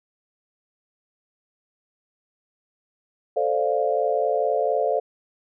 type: chord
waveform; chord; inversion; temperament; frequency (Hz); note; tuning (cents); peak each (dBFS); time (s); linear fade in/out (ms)
sine; D minor seventh; second; equal; 440 / 523.3 / 587.3 / 698.5; A4 / C5 / D5 / F5; 0 / 0 / 0 / 0; -25; 3.36-5; 10
effects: none